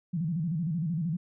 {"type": "tone with vibrato", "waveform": "sine", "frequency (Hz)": 164.81, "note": "E3", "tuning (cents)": 0, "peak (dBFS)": -27, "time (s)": [0.13, 1.17], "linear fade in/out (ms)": 10, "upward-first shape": "square", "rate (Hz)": 13, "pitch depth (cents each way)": 130, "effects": []}